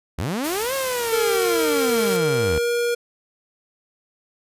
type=linear two-way sweep; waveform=sawtooth; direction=up then down; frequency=62.1 to 548 to 67.8 Hz; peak=-19 dBFS; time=0.18-2.59 s; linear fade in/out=10 ms; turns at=0.74 s
type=noise; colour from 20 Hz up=white; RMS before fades=-30 dBFS; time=0.43-2.18 s; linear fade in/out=20 ms
type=tone with pitch glide; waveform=square; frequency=461.5 to 475.8 Hz; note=A#4 to A#4; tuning=-17 to +35 cents; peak=-20 dBFS; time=1.12-2.95 s; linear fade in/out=10 ms; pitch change=+52 cents; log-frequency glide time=2.03-2.7 s
effects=resampled to 32000 Hz